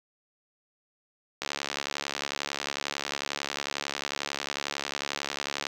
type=click train; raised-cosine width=0.2 ms; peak=-12 dBFS; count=303; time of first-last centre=1.42-5.668 s; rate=71.1 Hz; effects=high-pass 200 Hz 12 dB/octave + 8-bit